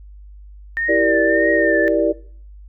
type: tone with vibrato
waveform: sine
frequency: 1815 Hz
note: A#6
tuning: 47 cents flat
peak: -18 dBFS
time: 0.77-1.88 s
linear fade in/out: 0 ms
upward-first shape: triangle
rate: 1.7 Hz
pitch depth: 66 cents each way
type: chord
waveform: sine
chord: E half-diminished seventh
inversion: none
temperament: equal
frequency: 329.6 / 392 / 466.2 / 587.3 Hz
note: E4 / G4 / Bb4 / D5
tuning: 0 / 0 / 0 / 0 cents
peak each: -19 / -22 / -21 / -17 dBFS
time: 0.88-2.13 s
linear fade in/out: 20 ms
effects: noise-tail reverb RT60 0.5 s tail -20 dB re dry + added 50 Hz sine -37 dBFS peak until 2.68 s